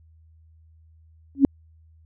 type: tone with exponential growth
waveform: sine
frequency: 275.8 Hz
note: C#4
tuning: 9 cents flat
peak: -6 dBFS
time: 1.35-1.45 s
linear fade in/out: 1 ms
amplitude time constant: 20 ms
effects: added 80 Hz sine -51 dBFS peak until 2.05 s